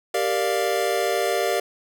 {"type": "chord", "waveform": "square", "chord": "G minor seventh", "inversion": "none", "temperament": "equal with one note detuned", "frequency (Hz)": [392, 466.2, 590.7, 698.5], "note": ["G4", "Bb4", "D5", "F5"], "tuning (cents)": [0, 0, 10, 0], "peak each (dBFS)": -27, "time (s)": [0.14, 1.6], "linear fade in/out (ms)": 5, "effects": []}